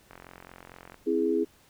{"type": "click train", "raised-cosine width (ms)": 0.5, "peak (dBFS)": -30, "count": 38, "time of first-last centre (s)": [0.11, 0.943], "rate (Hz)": 44.4}
{"type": "chord", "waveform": "sine", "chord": "C augmented", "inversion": "none", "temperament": "equal", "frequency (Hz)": [261.6, 329.6, 415.3], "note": ["C4", "E4", "G#4"], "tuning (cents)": [0, 0, 0], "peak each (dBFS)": [-30, -27, -26], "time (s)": [1.06, 1.45], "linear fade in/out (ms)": 20}
{"effects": ["pink hiss -60 dBFS RMS until 1.69 s"]}